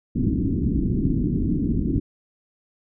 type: low-pass noise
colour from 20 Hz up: white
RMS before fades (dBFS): -22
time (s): 0.15-2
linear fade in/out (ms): 10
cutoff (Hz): 320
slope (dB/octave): 48
effects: none